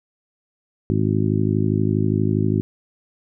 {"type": "harmonic tone", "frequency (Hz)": 52.4, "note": "G#1", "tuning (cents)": 16, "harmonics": [2, 3, 4, 5, 6, 7], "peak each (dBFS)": [-21, -23, -24, -25, -26, -26], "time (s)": [0.9, 2.61], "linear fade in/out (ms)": 0, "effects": []}